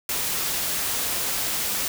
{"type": "noise", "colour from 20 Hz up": "white", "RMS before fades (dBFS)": -26, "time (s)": [0.09, 1.88], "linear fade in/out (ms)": 2, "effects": []}